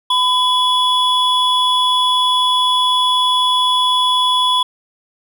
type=tone pair together; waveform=triangle; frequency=1005 / 3384 Hz; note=B5 / G#7; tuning=+30 / +32 cents; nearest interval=octave + major sixth; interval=2102 cents; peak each=-13 dBFS; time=0.1-4.63 s; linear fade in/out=5 ms; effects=none